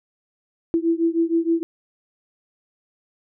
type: beating tone pair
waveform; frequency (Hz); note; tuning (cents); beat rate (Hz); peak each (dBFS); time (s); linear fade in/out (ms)
sine; 329.6 / 336; E4 / E4; 0 / +33; 6.4; -20 / -21; 0.74-1.63; 0
effects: none